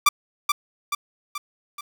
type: tone with echo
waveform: sawtooth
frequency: 1174.7 Hz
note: D6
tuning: in tune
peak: -9 dBFS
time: 0.06-0.09 s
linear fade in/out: 5 ms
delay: 430 ms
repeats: 4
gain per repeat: -5 dB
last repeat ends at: 1.81 s
effects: 8-bit